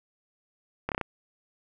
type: slowing click train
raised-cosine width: 0.5 ms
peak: -14 dBFS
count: 5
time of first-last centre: 0.89-1.012 s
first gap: 28 ms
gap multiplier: 1.06
effects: none